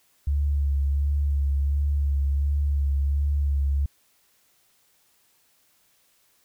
sine tone with vibrato, 70.8 Hz, C#2, 37 cents sharp, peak -20 dBFS, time 0.27-3.86 s, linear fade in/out 5 ms, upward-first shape sine, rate 1.4 Hz, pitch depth 29 cents each way, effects white hiss -64 dBFS RMS until 6.44 s

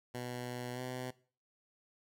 10% pulse tone with pitch glide, 123.47 to 126.79 Hz, B2 to B2, 0 to +46 cents, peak -31 dBFS, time 0.14-1.11 s, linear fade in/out 10 ms, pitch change +46 cents, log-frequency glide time 0.74-0.8 s, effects noise-tail reverb RT60 0.4 s tail -19 dB re dry

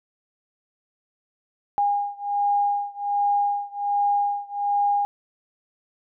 sine beating tone pair, 813 / 814.3 Hz, G#5 / G#5, -37 / -34 cents, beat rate 1.3 Hz, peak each -23 / -24 dBFS, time 1.78-5.05 s, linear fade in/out 0 ms, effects none

